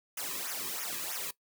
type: noise with flanger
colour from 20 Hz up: white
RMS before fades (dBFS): -37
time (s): 0.17-1.31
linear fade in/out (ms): 5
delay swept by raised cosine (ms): 0.23 to 1.43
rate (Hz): 3.1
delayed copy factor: -0.95
effects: noise-tail reverb RT60 0.1 s tail -19 dB re dry